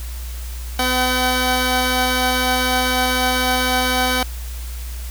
10% pulse tone pair together, 252.9 / 762.7 Hz, B3 / G5, +41 / -48 cents, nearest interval octave + perfect fifth, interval 1911 cents, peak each -11 dBFS, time 0.79-4.23 s, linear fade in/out 2 ms, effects added 60 Hz sine -26 dBFS peak until 5.1 s + white hiss -38 dBFS RMS until 5.1 s

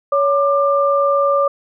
sine tone pair together, 562 / 1190.8 Hz, C#5 / D6, +24 / +24 cents, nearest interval octave + minor second, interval 1300 cents, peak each -14 / -16 dBFS, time 0.12-1.48 s, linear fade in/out 5 ms, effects none

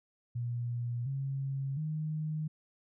sine tone with pitch steps, 120 / 136.26 / 154.72 Hz, B2 / C#3 / D#3, -49 / -29 / -9 cents, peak -32 dBFS, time 0.35-2.48 s, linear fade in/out 10 ms, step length 710 ms, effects none

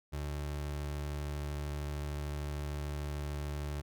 30% pulse tone, 73.2 Hz, D2, 5 cents flat, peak -33 dBFS, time 0.12-3.82 s, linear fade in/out 20 ms, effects none

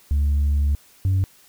sine tone pair in turn, 71.9 / 95.01 Hz, D2 / F#2, -36 / +46 cents, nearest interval perfect fourth, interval 482 cents, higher second, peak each -14 dBFS, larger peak neither, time 0.11-0.75 / 1.05-1.24 s, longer first, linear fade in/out 0 ms, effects tanh soft clip ceiling -15 dBFS + white hiss -53 dBFS RMS until 1.48 s

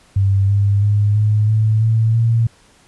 sine tone with pitch steps, 98 / 100.64 / 103.35 / 106.13 / 108.99 / 111.92 / 114.94 Hz, G2 / G2 / G#2 / G#2 / A2 / A2 / A#2, 0 / +46 / -8 / +38 / -16 / +30 / -24 cents, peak -11 dBFS, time 0.16-2.47 s, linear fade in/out 5 ms, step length 330 ms, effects pink hiss -51 dBFS RMS until 2.87 s + resampled to 24000 Hz

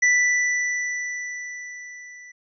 square tone with level ramp, 1975.5 Hz, B6, in tune, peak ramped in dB -15 to -42 dBFS, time 0.02-2.32 s, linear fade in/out 10 ms, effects resampled to 16000 Hz

